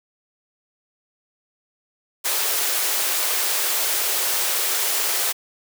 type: high-pass noise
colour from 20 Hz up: white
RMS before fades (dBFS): -22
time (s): 2.24-5.33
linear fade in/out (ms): 20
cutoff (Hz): 350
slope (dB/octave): 48
effects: none